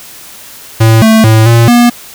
square tone with pitch steps, 112.1 / 221.2 / 110.6 / 116.5 / 240.1 Hz, A2 / A3 / A2 / A#2 / B3, +33 / +9 / +9 / -1 / -49 cents, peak -3 dBFS, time 0.8-1.9 s, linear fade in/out 10 ms, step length 220 ms, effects white hiss -31 dBFS RMS until 2.14 s

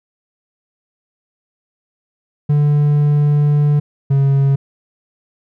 triangle tone pair in turn, 146.83 / 137.88 Hz, D3 / C#3, 0 / -9 cents, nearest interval minor second, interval 109 cents, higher first, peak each -8 dBFS, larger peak neither, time 2.49-3.8 / 4.1-4.56 s, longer first, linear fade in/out 10 ms, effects none

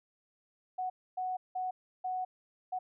sine tone bursts at uneven times, 740 Hz, F#5, in tune, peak -32 dBFS, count 5, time 0.78-0.9 / 1.17-1.37 / 1.55-1.71 / 2.04-2.25 / 2.72-2.79 s, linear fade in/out 10 ms, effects none

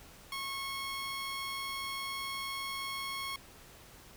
15% pulse tone, 1093 Hz, C#6, 25 cents flat, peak -30 dBFS, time 0.32-3.36 s, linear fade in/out 2 ms, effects pink hiss -55 dBFS RMS until 4.16 s

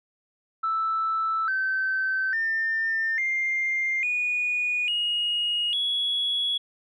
sine tone with pitch steps, 1318.5 / 1541 / 1801.1 / 2105 / 2460 / 2876 / 3361 Hz, E6 / G6 / A6 / C7 / D#7 / F#7 / G#7, 0 / -30 / +40 / +10 / -20 / -50 / +20 cents, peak -22 dBFS, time 0.63-6.58 s, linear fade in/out 10 ms, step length 850 ms, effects tanh soft clip ceiling -18 dBFS

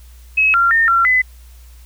sine tone with pitch steps, 2567 / 1379 / 1822 / 1364 / 2014 Hz, E7 / F6 / A#6 / F6 / B6, -47 / -22 / -40 / -41 / +33 cents, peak -10 dBFS, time 0.37-1.22 s, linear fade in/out 10 ms, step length 170 ms, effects added 60 Hz sine -38 dBFS peak until 1.85 s + white hiss -51 dBFS RMS until 1.85 s

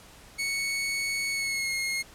sawtooth tone with pitch glide, 2217 to 2151 Hz, C#7 to C7, 0 to +47 cents, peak -24 dBFS, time 0.38-2.03 s, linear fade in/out 20 ms, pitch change -53 cents, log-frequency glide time 1.31-1.73 s, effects pink hiss -51 dBFS RMS until 2.14 s + low-pass 12000 Hz 12 dB/octave

